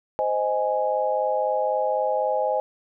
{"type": "chord", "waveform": "sine", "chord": "Ab major", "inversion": "first", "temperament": "just", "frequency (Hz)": [519.1, 623, 830.6], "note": ["C5", "Eb5", "Ab5"], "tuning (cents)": [-14, 2, 0], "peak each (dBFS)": -25, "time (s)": [0.19, 2.6], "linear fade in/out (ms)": 0, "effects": []}